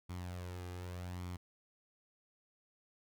sawtooth tone with flanger, 89.6 Hz, F2, 45 cents sharp, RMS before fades -44 dBFS, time 0.09-1.37 s, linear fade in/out 10 ms, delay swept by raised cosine 0.89 to 2.49 ms, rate 0.85 Hz, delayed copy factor +0.5, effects none

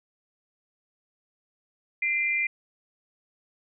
sine tone pair together, 2065 / 2386 Hz, C7 / D7, -23 / +27 cents, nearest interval minor third, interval 250 cents, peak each -26 dBFS, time 2.02-2.47 s, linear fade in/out 5 ms, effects none

